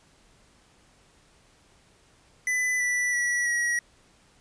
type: tone with pitch steps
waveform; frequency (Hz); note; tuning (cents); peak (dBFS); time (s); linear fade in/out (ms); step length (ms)
square; 2000 / 1970.2 / 1940.8 / 1911.9; B6 / B6 / B6 / A#6; +21 / -5 / -31 / +43; -24; 2.47-3.79; 2; 330
effects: pink hiss -60 dBFS RMS until 4.4 s + resampled to 22050 Hz